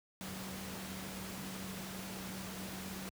sine tone in noise, 190 Hz, F#3, 46 cents sharp, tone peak -45 dBFS, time 0.21-3.09 s, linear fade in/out 0 ms, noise pink, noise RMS -45 dBFS, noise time 0.21-3.09 s, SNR -3 dB, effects high-pass 80 Hz 12 dB/octave

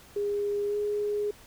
sine tone with pitch glide, 408.8 to 415 Hz, G#4 to G#4, -27 to -1 cents, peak -26 dBFS, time 0.16-1.31 s, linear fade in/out 5 ms, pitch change +26 cents, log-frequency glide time 0.67-0.76 s, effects pink hiss -53 dBFS RMS until 1.46 s

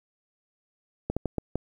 slowing click train, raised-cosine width 2 ms, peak -14 dBFS, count 5, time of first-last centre 1.1-1.556 s, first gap 66 ms, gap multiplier 1.38, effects 9-bit

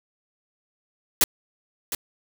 white noise with echo, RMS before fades -17 dBFS, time 1.21-1.24 s, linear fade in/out 2 ms, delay 710 ms, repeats 1, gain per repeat -11 dB, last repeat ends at 1.95 s, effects none

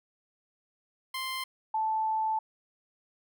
15% pulse / sine tone pair in turn, 1046.5 / 876.5 Hz, C6 / A5, 0 / -7 cents, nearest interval minor third, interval 307 cents, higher first, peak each -26 dBFS, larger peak neither, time 1.14-1.44 / 1.74-2.39 s, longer second, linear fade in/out 5 ms, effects none

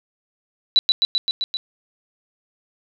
sine tone with echo, 3951 Hz, B7, in tune, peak -10 dBFS, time 0.76-0.79 s, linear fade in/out 0 ms, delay 130 ms, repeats 6, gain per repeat -2 dB, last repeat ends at 1.57 s, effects none

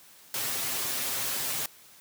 white noise with comb filter, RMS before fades -31 dBFS, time 0.34-1.66 s, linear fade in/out 2 ms, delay 7.5 ms, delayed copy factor +0.75, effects white hiss -54 dBFS RMS until 2 s + high-pass 80 Hz 12 dB/octave

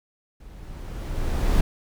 brown noise with level ramp, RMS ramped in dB -44 to -18 dBFS, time 0.4-1.61 s, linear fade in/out 5 ms, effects none

